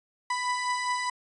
30% pulse beating tone pair, 987.8 / 992.7 Hz, B5 / B5, 0 / +9 cents, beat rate 4.9 Hz, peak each -32 / -25 dBFS, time 0.3-1.1 s, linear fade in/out 5 ms, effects resampled to 22050 Hz

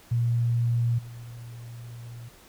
sine tone with level steps, 118.2 Hz, A#2, 24 cents sharp, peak -21 / -38 dBFS, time 0.11-2.29 s, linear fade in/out 10 ms, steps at 0.98 s, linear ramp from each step 10 ms, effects pink hiss -53 dBFS RMS until 2.48 s

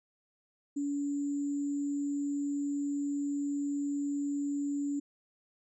sine tone with sample-and-hold, 284.9 Hz, C#4, 48 cents sharp, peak -30 dBFS, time 0.76-5 s, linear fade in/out 10 ms, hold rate 7350 Hz, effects resampled to 22050 Hz

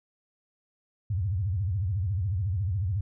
sine tone with vibrato, 95.1 Hz, F#2, 48 cents sharp, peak -25 dBFS, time 1.1-3.01 s, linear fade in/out 5 ms, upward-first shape sine, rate 14 Hz, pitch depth 240 cents each way, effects none

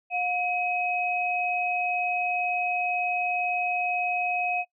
sine tone pair together, 717 / 2539 Hz, F5 / D#7, +45 / +34 cents, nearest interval octave + minor seventh, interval 2189 cents, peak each -27 dBFS, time 0.1-4.65 s, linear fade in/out 50 ms, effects noise-tail reverb RT60 0.1 s tail -22 dB re dry

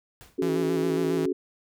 pink noise with exponential decay, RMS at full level -45 dBFS, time 0.21-0.48 s, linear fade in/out 0 ms, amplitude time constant 58 ms
sine chord, C# suspended fourth, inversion none, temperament equal with one note detuned, 277.2 / 370 / 425.3 Hz, C#4 / F#4 / G#4, 0 / 0 / +41 cents, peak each -28 / -26 / -30 dBFS, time 0.38-1.33 s, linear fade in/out 10 ms
sawtooth tone with vibrato, 164.81 Hz, E3, in tune, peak -26 dBFS, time 0.42-1.26 s, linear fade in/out 2 ms, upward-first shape square, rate 7.3 Hz, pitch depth 44 cents each way
effects none

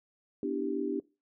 sine chord, E minor seventh, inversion second, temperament equal, 246.9 / 293.7 / 329.6 / 392 Hz, B3 / D4 / E4 / G4, 0 / 0 / 0 / 0 cents, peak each -37 / -33 / -39 / -34 dBFS, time 0.43-1 s, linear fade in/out 2 ms, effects noise-tail reverb RT60 0.3 s tail -22 dB re dry

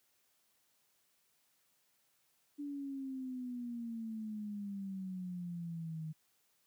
sine exponential sweep, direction down, 291 to 155.56 Hz, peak -39 dBFS, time 2.58-6.13 s, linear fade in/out 20 ms, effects white hiss -75 dBFS RMS until 6.66 s + high-pass 80 Hz 12 dB/octave

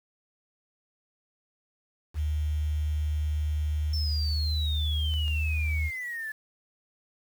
sine tone with pitch glide, 75.7 to 76.71 Hz, D#2 to D#2, -47 to -24 cents, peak -25 dBFS, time 2.14-5.91 s, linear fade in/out 50 ms, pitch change +23 cents, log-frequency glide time 3.75-5.49 s
sine exponential sweep, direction down, 5400 to 1718 Hz, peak -32 dBFS, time 3.93-6.32 s, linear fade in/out 5 ms
clicks, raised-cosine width 0.2 ms, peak -29 dBFS, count 2, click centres 5.139 / 5.281 s
effects 8-bit

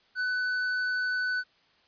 sine tone with hard clipping, 1498 Hz, F#6, 21 cents sharp, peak -28 dBFS, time 0.15-1.44 s, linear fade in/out 50 ms, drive 6 dB, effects white hiss -64 dBFS RMS until 1.87 s + resampled to 11025 Hz

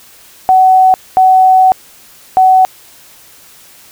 sine tone bursts at uneven times, 751 Hz, F#5, 26 cents sharp, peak -3 dBFS, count 3, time 0.49-0.94 / 1.17-1.72 / 2.37-2.65 s, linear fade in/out 0 ms, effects white hiss -40 dBFS RMS until 3.91 s

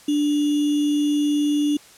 sine tone with sample-and-hold, 293.7 Hz, D4, in tune, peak -17 dBFS, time 0.08-1.77 s, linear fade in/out 5 ms, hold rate 3150 Hz, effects white hiss -48 dBFS RMS until 1.97 s + low-pass 10000 Hz 12 dB/octave

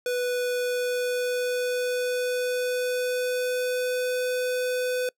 square tone with pitch glide, 493.9 to 501.4 Hz, B4 to B4, 0 to +26 cents, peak -25 dBFS, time 0.06-5.09 s, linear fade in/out 2 ms, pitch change +26 cents, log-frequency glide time 0.58-4.2 s, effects noise-tail reverb RT60 0.1 s tail -25 dB re dry

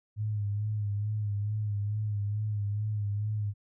sine tone with vibrato, 104.4 Hz, G#2, 10 cents sharp, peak -28 dBFS, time 0.16-3.54 s, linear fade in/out 50 ms, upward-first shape sine, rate 2.3 Hz, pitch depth 47 cents each way, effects none

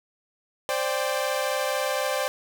sawtooth chord, C suspended second, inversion none, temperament equal with one note detuned, 523.3 / 587.3 / 791.7 Hz, C5 / D5 / G5, 0 / 0 / +17 cents, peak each -24 / -24 / -28 dBFS, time 0.69-2.28 s, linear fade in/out 0 ms, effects none

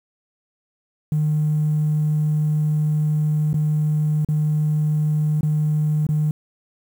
triangle tone with dropouts, 152.2 Hz, D#3, 38 cents flat, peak -13 dBFS, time 1.12-6.31 s, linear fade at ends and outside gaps 2 ms, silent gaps 3.531-3.542 / 4.248-4.287 / 5.409-5.431 / 6.067-6.089 s, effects tanh soft clip ceiling -14 dBFS + 8-bit

